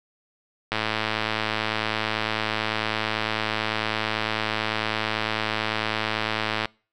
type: click train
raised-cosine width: 0.3 ms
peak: -8 dBFS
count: 648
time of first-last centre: 0.72-6.656 s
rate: 109 Hz
effects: noise-tail reverb RT60 0.4 s tail -26 dB re dry